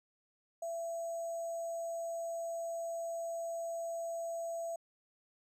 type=tone with sample-and-hold; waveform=sine; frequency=670 Hz; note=E5; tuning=28 cents sharp; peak=-36 dBFS; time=0.62-4.76 s; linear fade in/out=5 ms; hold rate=7350 Hz; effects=low-pass 12000 Hz 12 dB/octave